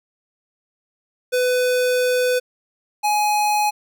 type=tone pair in turn; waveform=square; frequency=500 / 838.7 Hz; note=B4 / G#5; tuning=+21 / +17 cents; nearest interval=major sixth; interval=896 cents; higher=second; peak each=-17 dBFS; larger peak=neither; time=1.32-2.4 / 3.03-3.71 s; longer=first; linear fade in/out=20 ms; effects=none